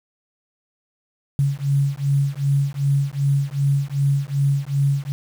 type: beating tone pair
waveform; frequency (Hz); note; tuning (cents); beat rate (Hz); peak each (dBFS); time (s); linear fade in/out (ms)
sine; 138.59 / 141.19; C#3 / C#3; 0 / +32; 2.6; -20; 1.39-5.12; 0
effects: 7-bit